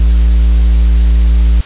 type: tone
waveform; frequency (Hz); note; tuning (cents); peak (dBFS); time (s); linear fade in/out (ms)
triangle; 56.6; A1; +50; -3; 0-1.61; 5
effects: white hiss -30 dBFS RMS until 1.65 s + resampled to 8000 Hz